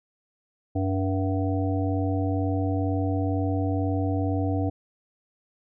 harmonic tone with a mistuned harmonic, 95.7 Hz, G2, 41 cents flat, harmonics 1 / 3 / 5 / 7 / 8, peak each -25 / -27 / -34 / -34 / -36 dBFS, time 0.75-4.7 s, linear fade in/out 10 ms, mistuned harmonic 8, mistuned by -31 cents, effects none

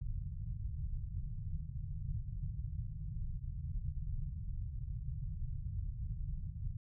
pink low-pass noise, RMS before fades -40 dBFS, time 0.01-6.77 s, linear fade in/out 5 ms, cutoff 150 Hz, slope 48 dB/octave, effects none

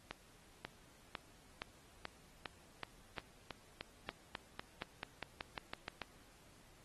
accelerating click train, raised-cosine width 0.3 ms, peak -25 dBFS, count 21, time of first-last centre 0.11-6.017 s, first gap 540 ms, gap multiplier 0.93, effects pink hiss -65 dBFS RMS until 6.84 s + AAC 32 kbps

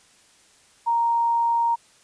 sine tone, 932.3 Hz, A#5, in tune, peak -18 dBFS, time 0.86-1.76 s, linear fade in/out 20 ms, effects white hiss -56 dBFS RMS until 2.03 s + resampled to 22050 Hz

